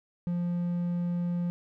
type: tone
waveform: triangle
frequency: 174.61 Hz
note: F3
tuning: in tune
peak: -25 dBFS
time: 0.27-1.5 s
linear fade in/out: 0 ms
effects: none